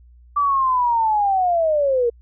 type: linear sweep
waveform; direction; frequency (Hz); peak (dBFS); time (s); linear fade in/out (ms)
sine; down; 1169 to 461.3; -15; 0.36-2.1; 10
effects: added 60 Hz sine -45 dBFS peak until 2.21 s